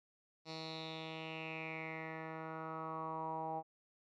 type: tone with low-pass filter sweep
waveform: 10% pulse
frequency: 160 Hz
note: D#3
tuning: 49 cents sharp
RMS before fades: -44 dBFS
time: 0.45-3.63 s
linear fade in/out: 50 ms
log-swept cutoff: 4700 to 800 Hz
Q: 6.1
effects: none